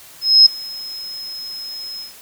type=tone with ADSR envelope; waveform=sine; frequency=5140 Hz; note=E8; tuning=45 cents flat; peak=-3 dBFS; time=0.21-2.14 s; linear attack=250 ms; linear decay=7 ms; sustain=-24 dB; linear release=140 ms; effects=white hiss -42 dBFS RMS until 2.21 s